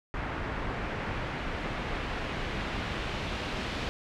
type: noise with low-pass filter sweep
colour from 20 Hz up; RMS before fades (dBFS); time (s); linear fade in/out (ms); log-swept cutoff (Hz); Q
pink; -34; 0.14-3.89; 0; 1800 to 3500; 1.1
effects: none